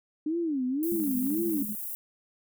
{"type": "tone with vibrato", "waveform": "sine", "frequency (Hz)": 293.7, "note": "D4", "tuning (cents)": 0, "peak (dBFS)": -26, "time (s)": [0.26, 1.63], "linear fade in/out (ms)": 5, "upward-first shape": "sine", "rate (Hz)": 1.9, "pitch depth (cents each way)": 270}
{"type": "high-pass noise", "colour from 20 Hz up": "white", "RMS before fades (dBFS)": -36, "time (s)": [0.83, 1.95], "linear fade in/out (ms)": 0, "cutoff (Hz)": 11000, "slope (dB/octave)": 24}
{"type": "tone with tremolo", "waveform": "sine", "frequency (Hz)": 210, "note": "G#3", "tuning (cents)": 19, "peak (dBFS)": -32, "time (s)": [0.92, 1.75], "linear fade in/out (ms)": 0, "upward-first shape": "square", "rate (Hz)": 13, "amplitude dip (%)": 55}
{"effects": []}